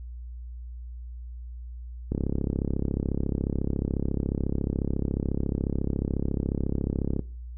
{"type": "click train", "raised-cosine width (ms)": 3, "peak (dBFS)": -14, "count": 174, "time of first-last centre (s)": [2.12, 7.193], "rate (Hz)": 34.1, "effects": ["noise-tail reverb RT60 0.4 s tail -21 dB re dry", "added 60 Hz sine -36 dBFS peak until 7.57 s"]}